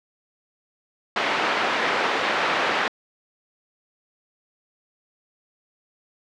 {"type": "band-pass noise", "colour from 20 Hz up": "white", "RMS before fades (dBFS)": -23, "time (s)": [1.16, 2.88], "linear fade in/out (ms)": 2, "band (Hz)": [330, 2000], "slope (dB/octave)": 12, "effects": ["low-pass 5000 Hz 12 dB/octave"]}